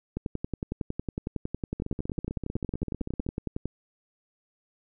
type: two click trains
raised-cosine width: 3 ms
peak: -17 / -20 dBFS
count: 39 / 24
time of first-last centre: 0.17-3.656 / 1.8-3.265 s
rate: 10.9 / 15.7 Hz
effects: none